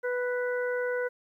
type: harmonic tone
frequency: 493.9 Hz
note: B4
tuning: in tune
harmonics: 1 / 2 / 3 / 4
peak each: -28 / -42 / -34 / -42 dBFS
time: 0.03-1.09 s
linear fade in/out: 20 ms
effects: 11-bit